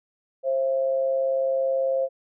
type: tone pair together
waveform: sine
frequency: 531.8 / 670 Hz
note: C5 / E5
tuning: +28 / +28 cents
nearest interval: major third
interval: 400 cents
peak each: -21 / -30 dBFS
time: 0.43-2.09 s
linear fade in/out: 50 ms
effects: none